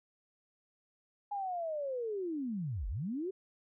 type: linear two-way sweep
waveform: sine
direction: down then up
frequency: 830 to 39.65 to 395.2 Hz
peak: -34 dBFS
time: 1.31-3.31 s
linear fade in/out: 10 ms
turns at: 2.88 s
effects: none